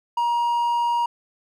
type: tone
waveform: triangle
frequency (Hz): 948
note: A#5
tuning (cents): +29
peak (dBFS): -17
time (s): 0.17-1.06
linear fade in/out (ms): 5
effects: none